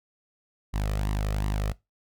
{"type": "tone with flanger", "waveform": "sawtooth", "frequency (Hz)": 51.2, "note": "G#1", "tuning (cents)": -24, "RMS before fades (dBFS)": -27, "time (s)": [0.73, 1.73], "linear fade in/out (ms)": 20, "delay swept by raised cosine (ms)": [1, 1.65], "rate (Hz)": 2.7, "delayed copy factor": 0.6, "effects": ["noise-tail reverb RT60 0.2 s tail -20 dB re dry"]}